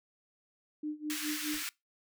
sine tone with tremolo, 302.2 Hz, D4, 50 cents sharp, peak -32 dBFS, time 0.83-1.63 s, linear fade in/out 5 ms, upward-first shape sine, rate 4.8 Hz, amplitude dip 90%
pink high-pass noise, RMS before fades -38 dBFS, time 1.1-1.69 s, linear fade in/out 0 ms, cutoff 1500 Hz, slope 24 dB/octave
pink noise with exponential decay, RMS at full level -47 dBFS, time 1.53-1.7 s, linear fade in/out 2 ms, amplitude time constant 35 ms
effects noise-tail reverb RT60 0.2 s tail -23 dB re dry

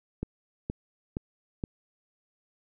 click train, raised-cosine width 3 ms, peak -18 dBFS, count 4, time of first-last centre 0.23-1.638 s, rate 2.13 Hz, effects none

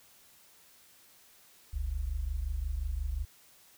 sine tone pair together, 43.66 / 69.3 Hz, F1 / C#2, 0 / 0 cents, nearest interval minor sixth, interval 800 cents, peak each -34 / -33 dBFS, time 1.73-3.25 s, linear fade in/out 10 ms, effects white hiss -60 dBFS RMS until 3.77 s

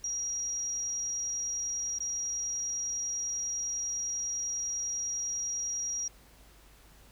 sine tone with dropouts, 5710 Hz, F8, 37 cents sharp, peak -31 dBFS, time 0.04-6.08 s, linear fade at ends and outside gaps 2 ms, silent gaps 1.986-2.004 s, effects added 50 Hz sine -58 dBFS peak until 7.11 s + pink hiss -59 dBFS RMS until 7.11 s

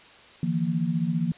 sine chord, Eb suspended second, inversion none, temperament equal with one note detuned, 155.56 / 170.53 / 233.1 Hz, Eb3 / F3 / Bb3, 0 / -41 / 0 cents, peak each -29 / -25 / -29 dBFS, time 0.43-1.32 s, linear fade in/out 2 ms, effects white hiss -50 dBFS RMS until 1.37 s + resampled to 8000 Hz

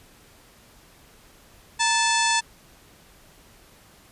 harmonic tone with a mistuned harmonic, 875 Hz, A5, 10 cents flat, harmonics 1 / 2 / 3 / 4 / 5 / 6 / 7 / 8 / 9 / 10, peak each -23 / -26 / -28 / -29 / -30 / -31 / -31 / -32 / -33 / -33 dBFS, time 1.79-2.41 s, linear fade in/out 20 ms, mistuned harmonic 1, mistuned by +100 cents, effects pink hiss -53 dBFS RMS until 4.11 s + resampled to 32000 Hz

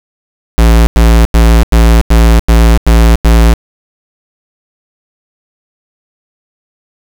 square tone bursts, 56.7 Hz, A#1, 47 cents flat, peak -3 dBFS, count 8, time 0.58-3.537 s, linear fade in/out 0 ms, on 290 ms, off 91 ms, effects none

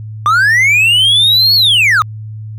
triangle linear two-way sweep, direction up then down, 1163 to 4435 to 1163 Hz, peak -5 dBFS, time 0.26-2.02 s, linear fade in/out 0 ms, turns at 1.55 s, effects added 108 Hz sine -23 dBFS peak until 2.58 s

